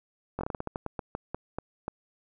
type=slowing click train; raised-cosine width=1 ms; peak=-18 dBFS; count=15; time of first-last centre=0.39-1.881 s; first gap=20 ms; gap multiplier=1.23; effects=none